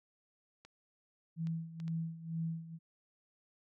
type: clicks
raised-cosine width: 0.2 ms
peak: -37 dBFS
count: 4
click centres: 0.65 / 1.471 / 1.801 / 1.88 s
type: tone with tremolo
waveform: sine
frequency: 163.9 Hz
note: E3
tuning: 10 cents flat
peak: -33 dBFS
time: 1.36-2.79 s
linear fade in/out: 50 ms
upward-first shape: sine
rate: 2.1 Hz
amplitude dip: 80%
effects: none